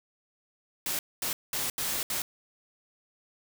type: noise bursts at uneven times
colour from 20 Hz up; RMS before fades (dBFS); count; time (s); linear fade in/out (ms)
white; -31; 5; 0.86-0.99 / 1.22-1.33 / 1.53-1.7 / 1.78-2.03 / 2.1-2.22; 2
effects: none